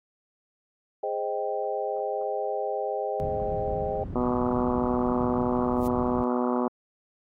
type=chord; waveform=sine; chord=Ab major seventh; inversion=none; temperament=equal; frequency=415.3 / 523.3 / 622.3 / 784 Hz; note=Ab4 / C5 / Eb5 / G5; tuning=0 / 0 / 0 / 0 cents; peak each=-32 dBFS; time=1.03-4.04 s; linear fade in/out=5 ms
type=low-pass noise; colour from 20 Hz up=white; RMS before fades=-35 dBFS; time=3.2-6.24 s; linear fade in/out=0 ms; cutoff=160 Hz; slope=12 dB/octave
type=harmonic tone; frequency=123.47 Hz; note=B2; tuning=in tune; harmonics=2 / 3 / 4 / 5 / 6 / 7 / 8 / 9 / 10; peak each=-26 / -30 / -32 / -34 / -36 / -37 / -38 / -39 / -40 dBFS; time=4.15-6.68 s; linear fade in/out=5 ms
type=noise with exponential growth; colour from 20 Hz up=blue; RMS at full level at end=-41 dBFS; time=5.73-5.87 s; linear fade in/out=1 ms; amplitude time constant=30 ms
effects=AAC 48 kbps